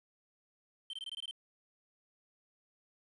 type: tone bursts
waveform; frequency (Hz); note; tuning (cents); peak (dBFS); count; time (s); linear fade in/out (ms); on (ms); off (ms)
triangle; 3117; G7; -11; -38; 8; 0.9-1.311; 2; 33; 21
effects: resampled to 24000 Hz + 11-bit